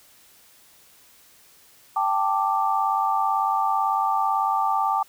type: chord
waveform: sine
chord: G suspended second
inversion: none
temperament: just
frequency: 784 / 882 / 1176 Hz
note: G5 / A5 / D6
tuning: 0 / +4 / +2 cents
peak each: -24 dBFS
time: 1.96-5.03 s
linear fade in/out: 5 ms
effects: white hiss -54 dBFS RMS until 5.08 s